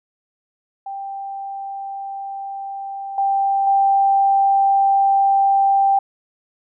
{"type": "tone with level steps", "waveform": "sine", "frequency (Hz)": 787, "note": "G5", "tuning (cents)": 7, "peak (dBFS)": [-26, -15, -12], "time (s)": [0.86, 5.99], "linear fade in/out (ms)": 5, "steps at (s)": [3.18, 3.67], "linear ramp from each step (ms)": 2, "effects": []}